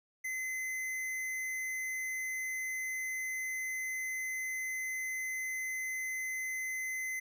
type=tone with hard clipping; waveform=sine; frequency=2046 Hz; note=C7; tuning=39 cents flat; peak=-36 dBFS; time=0.24-7.2 s; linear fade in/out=10 ms; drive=16 dB; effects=none